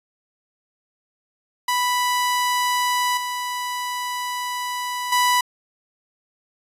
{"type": "tone with level steps", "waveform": "sawtooth", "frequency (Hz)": 987.8, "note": "B5", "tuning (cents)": 0, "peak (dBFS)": [-15, -21, -12], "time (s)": [1.68, 5.41], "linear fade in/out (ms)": 5, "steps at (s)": [3.17, 5.12], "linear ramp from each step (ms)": 5, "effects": ["resampled to 32000 Hz"]}